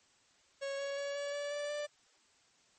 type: tone with pitch steps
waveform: 45% pulse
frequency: 552 / 558.1 / 564.3 / 570.5 / 576.8 / 583.1 / 589.6 Hz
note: C#5 / C#5 / C#5 / C#5 / D5 / D5 / D5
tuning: -7 / +12 / +31 / +50 / -31 / -13 / +7 cents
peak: -36 dBFS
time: 0.61-1.87 s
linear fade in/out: 20 ms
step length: 180 ms
effects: white hiss -68 dBFS RMS until 2.78 s + MP3 32 kbps